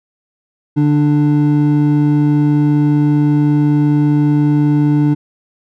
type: tone pair together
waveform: triangle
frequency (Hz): 146.83 / 295.8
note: D3 / D4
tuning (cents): 0 / +13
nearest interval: octave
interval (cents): 1213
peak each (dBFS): -10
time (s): 0.76-5.15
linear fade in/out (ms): 20
effects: none